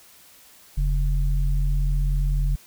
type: tone pair together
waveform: sine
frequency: 42.04 / 141.4 Hz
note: E1 / C#3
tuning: +35 / +35 cents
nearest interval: octave + major sixth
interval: 2100 cents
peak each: -19 / -27 dBFS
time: 0.77-2.56 s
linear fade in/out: 10 ms
effects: white hiss -51 dBFS RMS until 2.66 s